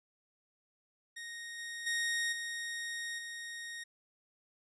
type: tone with level steps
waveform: sawtooth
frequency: 1864.7 Hz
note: A#6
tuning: in tune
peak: -39 / -37 / -28 / -34 / -38 dBFS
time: 1.16-3.84 s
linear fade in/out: 10 ms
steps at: 1.58 / 1.86 / 2.32 / 3.18 s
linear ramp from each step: 10 ms
effects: resampled to 24000 Hz